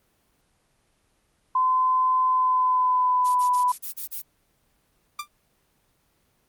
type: tone with pitch glide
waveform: sine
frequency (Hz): 1024 to 993.1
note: C6 to B5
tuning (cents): -38 to +9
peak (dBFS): -18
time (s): 1.55-3.72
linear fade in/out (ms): 5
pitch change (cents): -53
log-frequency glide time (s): 2.26-3.49
type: noise bursts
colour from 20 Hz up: violet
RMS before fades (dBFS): -32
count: 7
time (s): 3.24-4.22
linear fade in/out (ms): 20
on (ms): 110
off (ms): 35
type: tone with exponential decay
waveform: sawtooth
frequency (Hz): 1186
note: D6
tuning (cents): +17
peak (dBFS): -22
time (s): 5.19-5.28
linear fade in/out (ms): 5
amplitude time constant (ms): 18
effects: pink hiss -67 dBFS RMS until 6.48 s + Opus 24 kbps